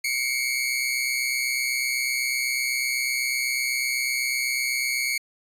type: tone pair together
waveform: sawtooth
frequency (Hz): 2160 / 2288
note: C#7 / D7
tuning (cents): -45 / -46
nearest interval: minor second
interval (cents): 99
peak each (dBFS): -22 / -24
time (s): 0.04-5.18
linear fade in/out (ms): 5
effects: resampled to 32000 Hz